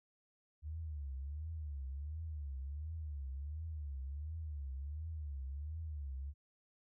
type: tone with vibrato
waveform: sine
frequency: 73.42 Hz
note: D2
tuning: in tune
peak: -40 dBFS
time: 0.62-6.34 s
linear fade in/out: 50 ms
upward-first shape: triangle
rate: 1.4 Hz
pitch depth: 200 cents each way
effects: none